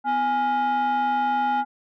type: tone with frequency modulation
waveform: sine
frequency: 830 Hz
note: G#5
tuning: 1 cent flat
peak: -17 dBFS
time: 0.04-1.65 s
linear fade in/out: 50 ms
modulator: 579 Hz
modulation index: 0.55
effects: tanh soft clip ceiling -19 dBFS